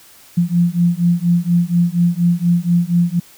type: beating tone pair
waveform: sine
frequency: 171.2 / 175.4 Hz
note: F3 / F3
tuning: -34 / +8 cents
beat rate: 4.2 Hz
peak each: -15 dBFS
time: 0.37-3.2 s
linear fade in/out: 10 ms
effects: white hiss -45 dBFS RMS until 3.37 s